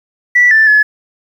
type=tone with pitch steps; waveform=sine; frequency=1959 / 1766 / 1709 Hz; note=B6 / A6 / G#6; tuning=-15 / +6 / +49 cents; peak=-4 dBFS; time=0.35-0.83 s; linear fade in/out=10 ms; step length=160 ms; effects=tanh soft clip ceiling 0 dBFS + 7-bit